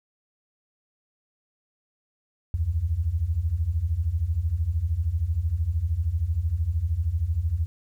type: beating tone pair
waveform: sine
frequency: 74 / 87 Hz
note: D2 / F2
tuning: +14 / -6 cents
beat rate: 13 Hz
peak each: -27 / -24 dBFS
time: 2.54-7.66 s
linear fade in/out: 0 ms
effects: 10-bit